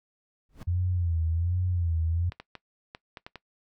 brown noise with exponential growth, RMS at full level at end -33 dBFS, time 0.49-0.63 s, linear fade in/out 2 ms, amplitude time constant 30 ms
sine tone with vibrato, 85.9 Hz, F2, 28 cents flat, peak -24 dBFS, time 0.67-2.3 s, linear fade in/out 10 ms, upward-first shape sine, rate 1.3 Hz, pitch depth 100 cents each way
clicks, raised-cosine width 0.3 ms, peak -24 dBFS, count 7, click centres 2.321 / 2.4 / 2.553 / 2.949 / 3.172 / 3.265 / 3.357 s
effects noise-tail reverb RT60 0.1 s tail -20 dB re dry

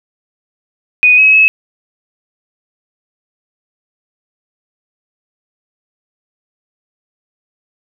sine tone with pitch steps, 2484 / 2557 / 2581 Hz, D#7 / D#7 / E7, -3 / +47 / -37 cents, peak -4 dBFS, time 1.03-1.48 s, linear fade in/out 0 ms, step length 150 ms, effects none

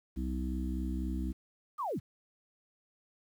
harmonic tone, 63.9 Hz, C2, 40 cents flat, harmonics 1 / 3 / 4 / 5, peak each -34 / -39 / -40 / -41 dBFS, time 0.16-1.33 s, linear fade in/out 20 ms
sine linear sweep, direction down, 1268 to 52.8 Hz, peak -32 dBFS, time 1.78-2 s, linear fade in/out 20 ms
effects 10-bit

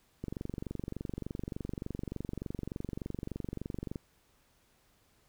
click train, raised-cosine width 3 ms, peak -24 dBFS, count 88, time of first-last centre 0.24-3.958 s, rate 23.4 Hz, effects pink hiss -69 dBFS RMS until 5.28 s

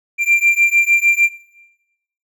triangle beating tone pair, 2368 / 2374.6 Hz, D7 / D7, +14 / +19 cents, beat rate 6.6 Hz, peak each -12 dBFS, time 0.18-1.3 s, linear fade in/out 50 ms, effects noise-tail reverb RT60 1.0 s tail -18 dB re dry

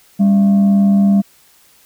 sine tone with frequency modulation, 199.5 Hz, G3, 31 cents sharp, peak -7 dBFS, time 0.19-1.22 s, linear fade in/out 20 ms, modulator 477 Hz, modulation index 0.24, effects tanh soft clip ceiling -4 dBFS + white hiss -50 dBFS RMS until 1.85 s

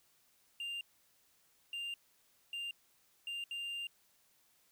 triangle tone bursts at uneven times, 2794 Hz, F7, in tune, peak -37 dBFS, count 5, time 0.6-0.81 / 1.73-1.94 / 2.53-2.71 / 3.27-3.44 / 3.51-3.87 s, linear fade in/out 2 ms, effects white hiss -71 dBFS RMS until 4.71 s

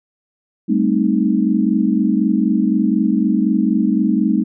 sine chord, A half-diminished seventh, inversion third, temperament equal, 196 / 220 / 261.6 / 311.1 Hz, G3 / A3 / C4 / Eb4, 0 / 0 / 0 / 0 cents, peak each -18 / -17 / -20 / -19 dBFS, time 0.68-4.44 s, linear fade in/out 20 ms, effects none

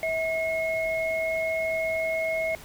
sine tone pair together, 647 / 2167 Hz, E5 / C#7, -32 / -40 cents, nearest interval octave + major sixth, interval 2092 cents, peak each -26 / -29 dBFS, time 0.03-2.55 s, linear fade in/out 0 ms, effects pink hiss -46 dBFS RMS until 2.64 s

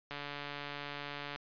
click train, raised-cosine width 0.3 ms, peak -25 dBFS, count 181, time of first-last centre 0.11-1.36 s, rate 144 Hz, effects resampled to 11025 Hz

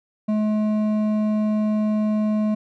sine tone with hard clipping, 213.4 Hz, G#3, 47 cents sharp, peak -20 dBFS, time 0.28-2.55 s, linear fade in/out 10 ms, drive 8 dB, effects none

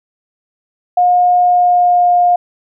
sine tone with pitch glide, 716 to 709 Hz, F5 to F5, +43 to +26 cents, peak -7 dBFS, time 0.97-2.36 s, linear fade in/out 5 ms, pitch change -17 cents, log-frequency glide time 1.4-2.13 s, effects none

